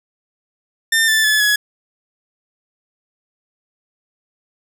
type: tone with pitch steps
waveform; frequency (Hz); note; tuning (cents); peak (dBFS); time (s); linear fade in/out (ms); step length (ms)
sawtooth; 1800 / 1760.9 / 1722.7 / 1685.3; A6 / A6 / A6 / G#6; +39 / +1 / -37 / +25; -9; 0.92-1.56; 5; 160
effects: none